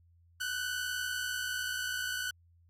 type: tone pair together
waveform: sawtooth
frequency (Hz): 1480 / 1540.3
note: F#6 / G6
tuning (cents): 0 / -31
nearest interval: minor second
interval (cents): 69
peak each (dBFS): -31 / -35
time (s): 0.4-2.31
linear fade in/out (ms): 10
effects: added 85 Hz sine -61 dBFS peak until 2.69 s + AAC 48 kbps